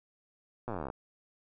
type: slowing click train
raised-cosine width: 1 ms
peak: -23 dBFS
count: 20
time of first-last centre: 0.68-0.901 s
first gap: 8 ms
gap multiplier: 1.04
effects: none